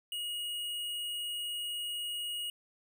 sine tone with tanh clipping, 2884 Hz, F#7, 45 cents flat, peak -36 dBFS, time 0.12-2.5 s, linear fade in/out 2 ms, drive 18 dB, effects none

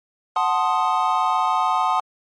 triangle chord, F# diminished seventh, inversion none, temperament equal, 740 / 880 / 1046.5 / 1244.5 Hz, F#5 / A5 / C6 / Eb6, 0 / 0 / 0 / 0 cents, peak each -21 dBFS, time 0.36-2 s, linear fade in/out 2 ms, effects MP3 48 kbps

